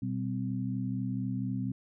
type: tone cluster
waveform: sine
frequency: 121.5 / 193.6 / 257.8 Hz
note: B2 / G3 / C4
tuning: -28 / -21 / -26 cents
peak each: -34 / -35 / -35 dBFS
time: 0.02-1.72 s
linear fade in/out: 5 ms
effects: none